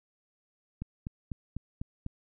click train, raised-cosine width 5 ms, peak -23 dBFS, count 6, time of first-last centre 0.82-2.064 s, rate 4.02 Hz, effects none

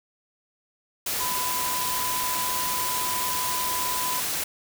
sine tone in noise, 1000 Hz, B5, 21 cents sharp, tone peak -29 dBFS, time 1.2-4.2 s, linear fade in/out 5 ms, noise white, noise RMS -28 dBFS, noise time 1.06-4.44 s, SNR -4 dB, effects none

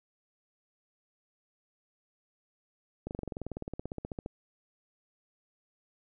slowing click train, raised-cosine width 2 ms, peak -23 dBFS, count 23, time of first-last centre 3.07-4.261 s, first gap 39 ms, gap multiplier 1.03, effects none

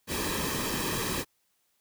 pink noise with comb filter, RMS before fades -31 dBFS, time 0.07-1.25 s, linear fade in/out 50 ms, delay 1.4 ms, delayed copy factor -0.65, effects white hiss -73 dBFS RMS until 1.8 s

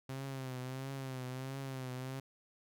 sawtooth tone with vibrato, 131.6 Hz, C3, 10 cents sharp, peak -36 dBFS, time 0.09-2.2 s, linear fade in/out 5 ms, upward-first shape triangle, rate 1.5 Hz, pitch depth 72 cents each way, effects none

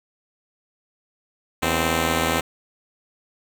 5% pulse tone pair together, 81.28 / 260 Hz, E2 / C4, -24 / -11 cents, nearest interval octave + minor sixth, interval 2013 cents, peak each -11 dBFS, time 1.62-2.41 s, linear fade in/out 10 ms, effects none

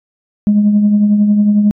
sine tone with tremolo, 207.7 Hz, G#3, in tune, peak -4 dBFS, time 0.47-1.71 s, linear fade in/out 0 ms, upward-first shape triangle, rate 11 Hz, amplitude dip 50%, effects tanh soft clip ceiling -3 dBFS

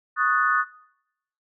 sine chord, D# half-diminished seventh, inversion third, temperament equal, 1108.7 / 1244.5 / 1480 / 1760 Hz, C#6 / D#6 / F#6 / A6, 0 / 0 / 0 / 0 cents, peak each -27 / -22 / -23 / -27 dBFS, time 0.16-0.65 s, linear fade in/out 50 ms, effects noise-tail reverb RT60 0.8 s tail -21 dB re dry

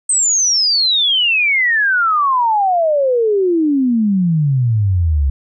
sine exponential sweep, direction down, 8372 to 66.4 Hz, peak -11 dBFS, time 0.09-5.3 s, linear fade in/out 5 ms, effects none

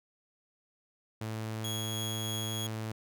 sawtooth tone, 110 Hz, A2, in tune, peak -31 dBFS, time 1.21-2.92 s, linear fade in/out 5 ms
sawtooth tone with tremolo, 3322 Hz, G#7, in tune, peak -32 dBFS, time 1.64-2.67 s, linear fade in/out 5 ms, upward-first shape triangle, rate 3.2 Hz, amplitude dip 25%
effects none

